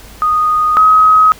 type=tone pair in turn; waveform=sine; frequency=1239 / 1268 Hz; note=D#6 / D#6; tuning=-8 / +32 cents; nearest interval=unison; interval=40 cents; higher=second; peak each=-9 / -4 dBFS; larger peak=second; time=0.22-0.77 / 0.77-1.32 s; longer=neither; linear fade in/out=0 ms; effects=added 50 Hz sine -39 dBFS peak until 1.39 s + pink hiss -37 dBFS RMS until 1.39 s